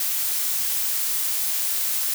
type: noise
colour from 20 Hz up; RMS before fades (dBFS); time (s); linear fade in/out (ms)
blue; -24; 0-2.14; 2
effects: none